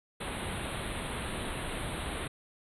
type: band-stop noise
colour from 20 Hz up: pink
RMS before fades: -36 dBFS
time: 0.2-2.28 s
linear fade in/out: 10 ms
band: 4000 to 8600 Hz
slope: 96 dB/octave
effects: resampled to 24000 Hz